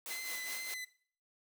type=noise with tremolo; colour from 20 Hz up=white; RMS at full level=-42 dBFS; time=0.06-0.74 s; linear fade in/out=0 ms; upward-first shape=sine; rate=4.8 Hz; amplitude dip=60%
type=tone with vibrato; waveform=sawtooth; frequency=2036 Hz; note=C7; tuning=48 cents flat; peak=-37 dBFS; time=0.1-0.85 s; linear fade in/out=10 ms; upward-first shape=triangle; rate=2.4 Hz; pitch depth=26 cents each way
effects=noise-tail reverb RT60 0.5 s tail -19 dB re dry + high-pass 300 Hz 12 dB/octave